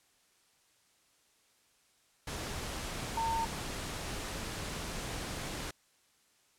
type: tone in noise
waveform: sine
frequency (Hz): 908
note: A#5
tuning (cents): -46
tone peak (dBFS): -30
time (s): 3.17-3.45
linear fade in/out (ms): 5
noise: pink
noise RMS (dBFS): -39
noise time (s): 2.27-5.71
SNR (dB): +6
effects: white hiss -69 dBFS RMS until 6.58 s + low-pass 10000 Hz 12 dB/octave